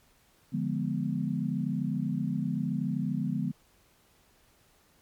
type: chord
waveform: sine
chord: D diminished seventh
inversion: none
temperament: equal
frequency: 146.83 / 174.61 / 207.7 / 246.9 Hz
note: D3 / F3 / Ab3 / Cb4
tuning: 0 / 0 / 0 / 0 cents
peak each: -33 dBFS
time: 0.52-3.52 s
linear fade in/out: 20 ms
effects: pink hiss -64 dBFS RMS until 5.01 s + MP3 96 kbps